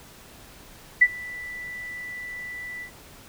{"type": "tone with ADSR envelope", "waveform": "sine", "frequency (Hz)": 1975.5, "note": "B6", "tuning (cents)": 0, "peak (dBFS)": -9, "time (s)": [1.01, 2.91], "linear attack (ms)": 11, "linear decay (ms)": 50, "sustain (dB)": -24, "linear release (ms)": 92, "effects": ["pink hiss -48 dBFS RMS until 3.28 s"]}